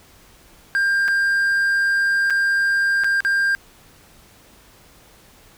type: tone with dropouts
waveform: triangle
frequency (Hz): 1596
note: G6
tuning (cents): +31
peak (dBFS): -14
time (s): 0.75-3.55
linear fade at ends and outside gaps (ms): 0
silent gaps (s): 1.08-1.084 / 2.3-2.305 / 3.037-3.044 / 3.205-3.249
effects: pink hiss -50 dBFS RMS until 5.57 s